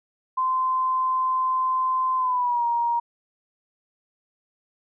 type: tone with pitch glide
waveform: sine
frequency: 1034 to 942.7 Hz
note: C6 to A#5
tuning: -21 to +19 cents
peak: -20 dBFS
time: 0.37-3 s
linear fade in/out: 10 ms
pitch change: -160 cents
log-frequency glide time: 2.17-2.65 s
effects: none

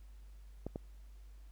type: clicks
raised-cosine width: 2 ms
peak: -26 dBFS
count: 2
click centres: 0.666 / 0.759 s
effects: added 50 Hz sine -51 dBFS peak until 1.51 s + pink hiss -71 dBFS RMS until 1.51 s

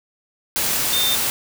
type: tone in noise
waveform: sine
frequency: 3610 Hz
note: A7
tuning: 44 cents sharp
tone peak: -19 dBFS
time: 0.93-1.15 s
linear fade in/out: 0 ms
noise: white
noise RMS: -21 dBFS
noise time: 0.56-1.3 s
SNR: -1 dB
effects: none

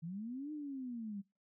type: linear two-way sweep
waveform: sine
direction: up then down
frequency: 155.56 to 307.4 to 193 Hz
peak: -40 dBFS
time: 0.02-1.22 s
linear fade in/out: 20 ms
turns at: 0.52 s
effects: noise-tail reverb RT60 0.3 s tail -25 dB re dry

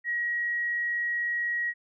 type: tone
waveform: sine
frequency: 1902 Hz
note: A#6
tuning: 34 cents sharp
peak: -26 dBFS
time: 0.04-1.74 s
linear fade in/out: 50 ms
effects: none

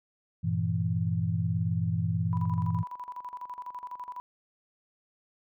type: chord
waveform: sine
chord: E diminished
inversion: first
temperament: equal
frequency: 98 / 116.54 / 164.81 Hz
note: G2 / Bb2 / E3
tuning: 0 / 0 / 0 cents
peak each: -30 / -31 / -29 dBFS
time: 0.43-2.84 s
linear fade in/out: 20 ms
type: tone with tremolo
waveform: sine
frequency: 988 Hz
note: B5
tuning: in tune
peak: -35 dBFS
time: 2.33-4.2 s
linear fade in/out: 0 ms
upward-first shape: square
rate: 12 Hz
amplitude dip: 75%
effects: none

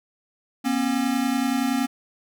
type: tone pair together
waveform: square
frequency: 240 / 270.6 Hz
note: B3 / C#4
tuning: -49 / -42 cents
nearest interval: major second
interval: 207 cents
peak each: -25 / -24 dBFS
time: 0.64-1.87 s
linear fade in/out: 20 ms
effects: none

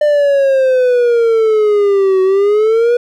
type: exponential two-way sweep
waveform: triangle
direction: down then up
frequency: 600 to 374.4 to 487.4 Hz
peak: -6 dBFS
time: 0.01-2.97 s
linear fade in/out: 5 ms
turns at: 2.22 s
effects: none

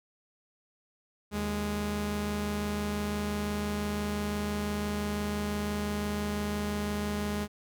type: tone pair together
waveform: sawtooth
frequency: 77.66 / 207.1 Hz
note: D#2 / G#3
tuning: -3 / -5 cents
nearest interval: octave + perfect fourth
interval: 1698 cents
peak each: -32 / -27 dBFS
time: 1.31-7.48 s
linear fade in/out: 50 ms
effects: none

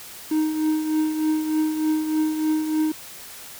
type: tone with tremolo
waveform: triangle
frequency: 311.1 Hz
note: D#4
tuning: in tune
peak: -15 dBFS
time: 0.31-2.92 s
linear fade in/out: 5 ms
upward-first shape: triangle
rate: 3.3 Hz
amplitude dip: 60%
effects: white hiss -40 dBFS RMS until 3.59 s

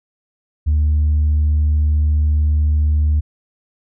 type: tone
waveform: sine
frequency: 75.5 Hz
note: D2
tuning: 48 cents sharp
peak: -10 dBFS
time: 0.66-3.21 s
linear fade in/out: 20 ms
effects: tanh soft clip ceiling -10 dBFS

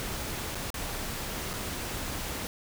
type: noise with dropouts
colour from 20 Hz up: pink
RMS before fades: -35 dBFS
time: 0-2.47 s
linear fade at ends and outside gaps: 0 ms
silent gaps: 0.547-0.554 / 0.703-0.742 / 1.532-1.537 s
effects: none

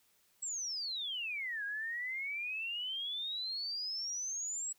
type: exponential two-way sweep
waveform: sine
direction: down then up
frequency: 7820 to 1617 to 7820 Hz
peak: -36 dBFS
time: 0.42-4.73 s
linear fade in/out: 10 ms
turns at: 1.64 s
effects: white hiss -71 dBFS RMS until 4.78 s

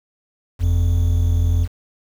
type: tone pair together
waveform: triangle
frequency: 45.22 / 86 Hz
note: F#1 / F2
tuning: -39 / -26 cents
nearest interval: major seventh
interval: 1113 cents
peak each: -18 / -13 dBFS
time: 0.59-1.68 s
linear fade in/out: 50 ms
effects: 7-bit

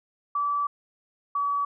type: tone pair in turn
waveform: sine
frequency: 1155 / 1140.4 Hz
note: D6 / C#6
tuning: -29 / +49 cents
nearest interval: unison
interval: 22 cents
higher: first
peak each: -23 dBFS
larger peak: neither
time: 0.35-0.67 / 1.35-1.65 s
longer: first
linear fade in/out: 5 ms
effects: none

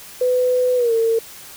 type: tone with pitch glide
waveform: sine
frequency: 501 to 454.1 Hz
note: B4 to A#4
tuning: +25 to -45 cents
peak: -14 dBFS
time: 0.21-1.19 s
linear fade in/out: 5 ms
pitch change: -170 cents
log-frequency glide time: 0.76-0.93 s
effects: white hiss -39 dBFS RMS until 1.56 s

